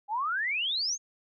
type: exponential sweep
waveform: sine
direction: up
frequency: 796 to 6690 Hz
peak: -27 dBFS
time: 0.08-0.98 s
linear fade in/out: 50 ms
effects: none